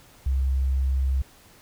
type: tone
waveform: sine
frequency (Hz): 66.4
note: C2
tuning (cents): +26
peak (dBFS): -20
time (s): 0.26-1.22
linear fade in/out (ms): 5
effects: pink hiss -53 dBFS RMS until 1.61 s